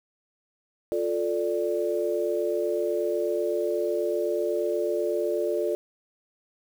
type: chord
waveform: sine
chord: D minor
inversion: first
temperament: just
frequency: 352.4 / 440.5 / 587.3 Hz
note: F4 / A4 / D5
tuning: +16 / +2 / 0 cents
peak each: -28 dBFS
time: 0.92-5.75 s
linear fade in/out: 0 ms
effects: 8-bit